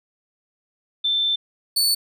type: tone pair in turn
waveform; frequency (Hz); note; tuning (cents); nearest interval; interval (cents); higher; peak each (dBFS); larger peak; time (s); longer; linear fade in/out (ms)
sine / sawtooth; 3549 / 4471; A7 / C#8; +14 / +14; major third; 400; second; -18 / -14; second; 1.04-1.36 / 1.76-1.95; first; 10
effects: none